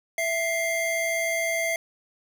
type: tone pair together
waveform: square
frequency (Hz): 661.3 / 2103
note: E5 / C7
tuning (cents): +5 / +8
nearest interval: octave + minor sixth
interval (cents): 2003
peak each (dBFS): -28 / -27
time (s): 0.18-1.76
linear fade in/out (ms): 2
effects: none